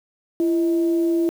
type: tone with frequency modulation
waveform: sine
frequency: 336.6 Hz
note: E4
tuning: 36 cents sharp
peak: -16 dBFS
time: 0.4-1.29 s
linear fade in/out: 0 ms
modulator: 297 Hz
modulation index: 0.3
effects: high-pass 200 Hz 12 dB/octave + 7-bit